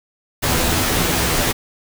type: noise with comb filter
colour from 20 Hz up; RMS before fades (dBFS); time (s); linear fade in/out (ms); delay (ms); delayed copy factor
pink; -18; 0.42-1.53; 20; 12; +0.55
effects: none